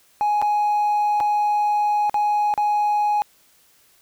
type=tone with dropouts; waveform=triangle; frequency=834 Hz; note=G#5; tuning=7 cents sharp; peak=-14 dBFS; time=0.21-3.22 s; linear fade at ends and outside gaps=0 ms; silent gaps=0.416-0.424 / 1.202-1.207 / 2.096-2.143 / 2.539-2.577 s; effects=tanh soft clip ceiling -12 dBFS + white hiss -57 dBFS RMS until 4.01 s